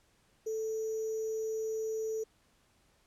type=tone with sample-and-hold; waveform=sine; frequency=440 Hz; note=A4; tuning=in tune; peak=-32 dBFS; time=0.46-2.24 s; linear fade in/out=10 ms; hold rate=6300 Hz; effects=pink hiss -69 dBFS RMS until 3.06 s + low-pass 11000 Hz 12 dB/octave